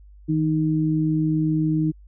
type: tone pair together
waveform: sine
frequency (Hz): 158.45 / 311.1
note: D#3 / D#4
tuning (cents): +32 / 0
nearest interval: octave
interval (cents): 1168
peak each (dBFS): -21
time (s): 0.28-1.92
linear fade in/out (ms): 20
effects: added 50 Hz sine -44 dBFS peak until 2.07 s